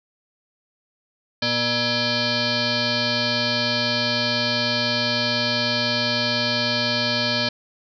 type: tone with frequency modulation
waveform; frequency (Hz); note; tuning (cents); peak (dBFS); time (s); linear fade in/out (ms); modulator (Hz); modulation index
sine; 2389; D7; +29; -19; 1.42-7.49; 5; 358; 6.9
effects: none